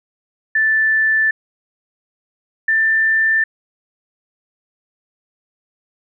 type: tone pair in turn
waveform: sine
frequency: 1760 / 1779.4 Hz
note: A6 / A6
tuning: 0 / +19 cents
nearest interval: unison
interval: 19 cents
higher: second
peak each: -12 dBFS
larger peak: neither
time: 0.55-1.31 / 2.68-3.44 s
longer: neither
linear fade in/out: 5 ms
effects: none